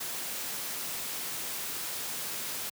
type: noise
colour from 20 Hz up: white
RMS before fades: -36 dBFS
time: 0-2.7 s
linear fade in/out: 10 ms
effects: high-pass 100 Hz 12 dB/octave